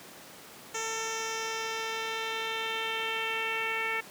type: tone with low-pass filter sweep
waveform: 10% pulse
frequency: 447.4 Hz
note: A4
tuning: 29 cents sharp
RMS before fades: -33 dBFS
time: 0.74-4.01 s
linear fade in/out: 10 ms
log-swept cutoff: 6800 to 2300 Hz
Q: 3.2
effects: pink hiss -48 dBFS RMS until 4.1 s + high-pass 200 Hz 12 dB/octave